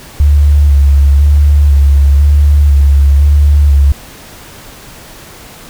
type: tone with vibrato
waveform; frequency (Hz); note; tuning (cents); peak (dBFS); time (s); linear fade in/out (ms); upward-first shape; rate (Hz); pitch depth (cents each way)
sine; 71.4; D2; -48; -3; 0.2-3.92; 0; square; 1; 30
effects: pink hiss -33 dBFS RMS until 5.69 s